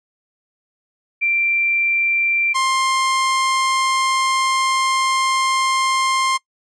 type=tone pair in turn; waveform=sine / sawtooth; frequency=2358 / 1056.1 Hz; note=D7 / C6; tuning=+6 / +16 cents; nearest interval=octave + major second; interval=1390 cents; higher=first; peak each=-15 / -12 dBFS; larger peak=second; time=1.21-2.54 / 2.54-6.38 s; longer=second; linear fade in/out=20 ms; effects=noise-tail reverb RT60 0.1 s tail -23 dB re dry + resampled to 22050 Hz